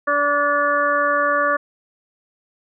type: harmonic tone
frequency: 289.1 Hz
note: D4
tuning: 27 cents flat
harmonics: 1 / 2 / 4 / 5 / 6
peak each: -31 / -21 / -19 / -23 / -23 dBFS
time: 0.07-1.57 s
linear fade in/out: 10 ms
effects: none